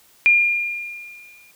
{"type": "tone with exponential decay", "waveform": "sine", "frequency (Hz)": 2409, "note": "D7", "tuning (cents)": 43, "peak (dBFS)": -9, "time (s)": [0.26, 1.51], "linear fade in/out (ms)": 0, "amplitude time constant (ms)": 270, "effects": ["white hiss -54 dBFS RMS until 1.55 s"]}